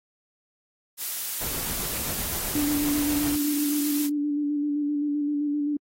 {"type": "noise", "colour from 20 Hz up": "blue", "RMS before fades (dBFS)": -30, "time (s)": [0.97, 4.1], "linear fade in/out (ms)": 50}
{"type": "noise with tremolo", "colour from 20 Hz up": "pink", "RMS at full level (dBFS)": -34, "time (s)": [1.41, 3.36], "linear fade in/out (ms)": 2, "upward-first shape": "sine", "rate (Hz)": 7.7, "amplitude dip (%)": 30}
{"type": "tone with vibrato", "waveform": "sine", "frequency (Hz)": 292.4, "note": "D4", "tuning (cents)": -7, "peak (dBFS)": -23, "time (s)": [2.55, 5.77], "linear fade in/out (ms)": 5, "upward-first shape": "square", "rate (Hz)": 7.7, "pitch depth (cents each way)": 20}
{"effects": ["AAC 48 kbps"]}